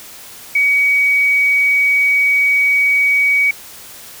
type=tone; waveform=sine; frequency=2260 Hz; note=C#7; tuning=33 cents sharp; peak=-10 dBFS; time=0.55-3.51 s; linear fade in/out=5 ms; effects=white hiss -36 dBFS RMS until 4.2 s